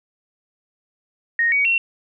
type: tone with pitch steps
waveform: sine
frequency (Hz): 1861 / 2252 / 2725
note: A#6 / C#7 / F7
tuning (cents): -3 / +27 / -43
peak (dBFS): -15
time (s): 1.39-1.78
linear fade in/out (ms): 2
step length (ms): 130
effects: none